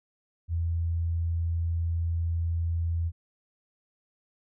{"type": "tone", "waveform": "sine", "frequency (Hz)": 83.8, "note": "E2", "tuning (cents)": 29, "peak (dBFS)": -25, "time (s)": [0.48, 3.12], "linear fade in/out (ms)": 50, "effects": []}